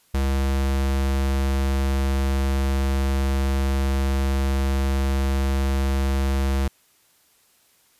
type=tone; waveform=square; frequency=67.7 Hz; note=C#2; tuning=40 cents flat; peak=-20 dBFS; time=0.14-6.68 s; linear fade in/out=5 ms; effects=white hiss -60 dBFS RMS until 7.99 s + resampled to 32000 Hz